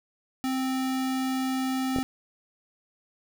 square tone, 261.6 Hz, C4, in tune, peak -26 dBFS, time 0.44-2.03 s, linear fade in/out 0 ms
clicks, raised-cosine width 2 ms, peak -17 dBFS, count 2, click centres 1.962 / 1.986 s
effects 8-bit

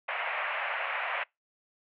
white band-pass noise, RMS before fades -33 dBFS, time 0.08-1.24 s, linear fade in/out 10 ms, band 560 to 2600 Hz, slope 48 dB/octave, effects noise-tail reverb RT60 0.2 s tail -26 dB re dry

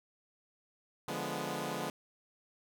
10% pulse chord, D diminished seventh, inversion none, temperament equal, 146.83 / 174.61 / 207.7 / 246.9 Hz, D3 / F3 / Ab3 / Cb4, 0 / 0 / 0 / 0 cents, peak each -33 dBFS, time 1.08-1.9 s, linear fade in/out 2 ms, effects none

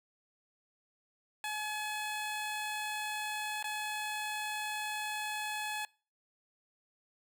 15% pulse tone with dropouts, 850 Hz, G#5, 40 cents sharp, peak -29 dBFS, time 1.44-5.85 s, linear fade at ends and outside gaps 1 ms, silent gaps 3.627-3.642 s, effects noise-tail reverb RT60 0.4 s tail -25 dB re dry

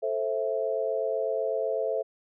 sine chord, A minor, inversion none, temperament just, 440 / 528 / 660 Hz, A4 / C5 / E5, 0 / +16 / +2 cents, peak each -30 dBFS, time 0.02-2.03 s, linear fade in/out 20 ms, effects none

